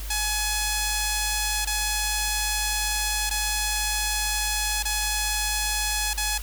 5% pulse tone with dropouts, 845 Hz, G#5, 30 cents sharp, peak -12 dBFS, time 0.1-6.38 s, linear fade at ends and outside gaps 5 ms, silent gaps 1.649-1.671 / 3.296-3.309 / 4.827-4.852 / 6.134-6.175 s, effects added 50 Hz sine -31 dBFS peak until 6.42 s + white hiss -40 dBFS RMS until 6.42 s

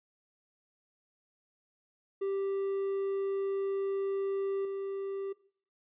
triangle tone with level steps, 392 Hz, G4, in tune, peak -28 / -32 dBFS, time 2.21-5.33 s, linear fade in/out 10 ms, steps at 4.65 s, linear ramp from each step 2 ms, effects noise-tail reverb RT60 0.5 s tail -19 dB re dry + resampled to 8000 Hz

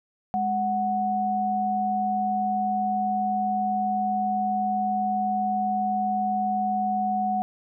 sine tone pair together, 207.7 / 740 Hz, G#3 / F#5, 0 / 0 cents, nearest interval octave + minor seventh, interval 2200 cents, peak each -29 / -23 dBFS, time 0.34-7.42 s, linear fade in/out 0 ms, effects none

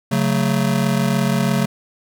square chord, F# minor, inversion second, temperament just, 138.75 / 185 / 222 Hz, C#3 / F#3 / A3, +2 / 0 / +16 cents, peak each -21 dBFS, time 0.11-1.66 s, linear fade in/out 10 ms, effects none

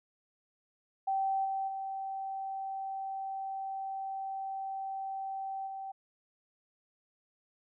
sine tone with level steps, 775 Hz, G5, 20 cents flat, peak -28 / -31 / -35 / -38 dBFS, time 1.07-5.92 s, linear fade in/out 10 ms, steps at 1.44 / 1.67 / 5.66 s, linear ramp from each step 20 ms, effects none

